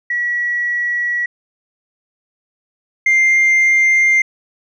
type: tone pair in turn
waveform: sine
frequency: 1930 / 2101 Hz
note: B6 / C7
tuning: -40 / +7 cents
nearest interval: minor second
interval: 147 cents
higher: second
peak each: -15 / -7 dBFS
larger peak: second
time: 0.1-1.26 / 3.06-4.22 s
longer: neither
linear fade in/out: 5 ms
effects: tanh soft clip ceiling -8 dBFS